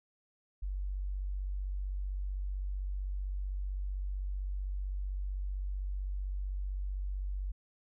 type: tone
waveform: sine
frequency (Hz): 47.83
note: G1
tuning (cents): -42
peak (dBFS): -33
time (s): 0.62-7.52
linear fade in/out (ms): 10
effects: none